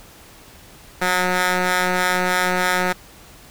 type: ring-modulated tone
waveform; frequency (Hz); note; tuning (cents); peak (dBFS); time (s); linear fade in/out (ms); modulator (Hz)
10% pulse; 181.4; F#3; -34; -6; 1.01-2.93; 10; 1090
effects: pink hiss -45 dBFS RMS until 3.5 s